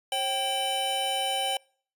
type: tone cluster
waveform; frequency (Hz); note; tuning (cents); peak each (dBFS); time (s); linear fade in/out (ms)
square; 539 / 778 / 3027; C#5 / G5 / F#7; -49 / -13 / +39; -35 / -30 / -30; 0.12-1.57; 2
effects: noise-tail reverb RT60 0.5 s tail -26 dB re dry + resampled to 32000 Hz